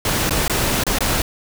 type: noise with dropouts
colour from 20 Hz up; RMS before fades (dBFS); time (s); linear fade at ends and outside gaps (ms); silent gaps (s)
pink; -19; 0.05-1.22; 2; 0.295-0.307 / 0.48-0.497 / 0.837-0.866 / 0.986-1.006
effects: none